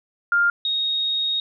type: tone pair in turn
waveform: sine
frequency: 1402 / 3743 Hz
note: F6 / A#7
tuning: +6 / +6 cents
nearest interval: octave + perfect fourth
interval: 1700 cents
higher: second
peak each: -15 / -20 dBFS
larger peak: first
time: 0.32-0.5 / 0.65-1.4 s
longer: second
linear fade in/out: 2 ms
effects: none